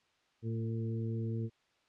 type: harmonic tone with a mistuned harmonic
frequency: 113.1 Hz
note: A2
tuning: 48 cents sharp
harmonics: 1 / 2 / 3 / 4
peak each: -34 / -40 / -44 / -46 dBFS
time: 0.42-1.5 s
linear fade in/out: 50 ms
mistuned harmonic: 3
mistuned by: +16 cents
effects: white hiss -72 dBFS RMS until 1.88 s + low-pass 4000 Hz 12 dB/octave